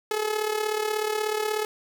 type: tone with amplitude modulation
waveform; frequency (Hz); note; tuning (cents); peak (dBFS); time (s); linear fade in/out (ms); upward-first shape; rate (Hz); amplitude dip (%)
sawtooth; 427.9; A4; -48; -18; 0.11-1.65; 2; sine; 36.5; 65
effects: none